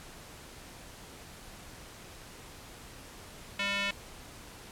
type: tone with band-pass filter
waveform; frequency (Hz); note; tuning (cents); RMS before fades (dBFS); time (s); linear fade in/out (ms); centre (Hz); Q
square; 200; G3; +35; -32; 3.59-3.91; 5; 2600; 2.2
effects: pink hiss -49 dBFS RMS until 4.71 s + low-pass 12000 Hz 12 dB/octave